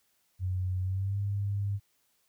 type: tone with pitch glide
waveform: sine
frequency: 92.3 to 100.65 Hz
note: F#2 to G2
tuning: -4 to +46 cents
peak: -28 dBFS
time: 0.39-1.8 s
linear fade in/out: 50 ms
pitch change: +150 cents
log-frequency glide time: 0.81-1.19 s
effects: white hiss -72 dBFS RMS until 2.28 s